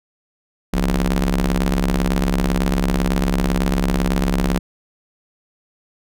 sawtooth ring-modulated tone, 68 Hz, C#2, 33 cents flat, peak -9 dBFS, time 0.73-4.59 s, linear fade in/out 10 ms, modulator 111 Hz, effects none

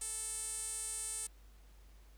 sawtooth tone with band-pass filter, 439.9 Hz, A4, in tune, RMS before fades -41 dBFS, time 0.01-1.27 s, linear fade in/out 5 ms, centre 8700 Hz, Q 8.2, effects added 50 Hz sine -56 dBFS peak until 2.17 s + pink hiss -68 dBFS RMS until 2.17 s

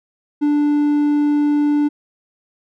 triangle tone, 293.7 Hz, D4, in tune, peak -11 dBFS, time 0.41-1.89 s, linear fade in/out 20 ms, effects none

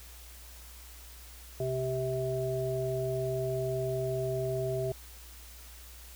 harmonic tone, 130 Hz, C3, 11 cents flat, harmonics 1 / 3 / 5, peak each -34 / -33 / -34 dBFS, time 1.6-4.92 s, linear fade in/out 2 ms, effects added 60 Hz sine -49 dBFS peak until 6.15 s + white hiss -52 dBFS RMS until 6.15 s

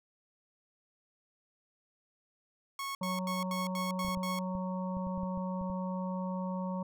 sawtooth tone bursts, 1100 Hz, C#6, 14 cents flat, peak -32 dBFS, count 7, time 2.79-4.39 s, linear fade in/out 2 ms, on 160 ms, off 80 ms
harmonic tone, 185 Hz, F#3, in tune, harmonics 1 / 3 / 5 / 6, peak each -34 / -41 / -42 / -47 dBFS, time 3.01-6.83 s, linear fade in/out 5 ms
clicks, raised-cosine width 5 ms, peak -32 dBFS, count 11, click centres 4.049 / 4.083 / 4.173 / 4.552 / 4.969 / 5.069 / 5.177 / 5.233 / 5.375 / 5.614 / 5.7 s
effects none

